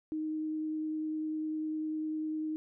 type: tone with vibrato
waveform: sine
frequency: 311.1 Hz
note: D#4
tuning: in tune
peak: -32 dBFS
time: 0.12-2.56 s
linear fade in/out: 0 ms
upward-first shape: triangle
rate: 10 Hz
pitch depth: 10 cents each way
effects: none